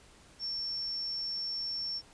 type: tone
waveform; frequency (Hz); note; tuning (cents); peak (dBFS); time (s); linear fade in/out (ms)
sine; 5440; F8; -46; -33; 0.39-2.02; 50
effects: pink hiss -58 dBFS RMS until 2.13 s + resampled to 22050 Hz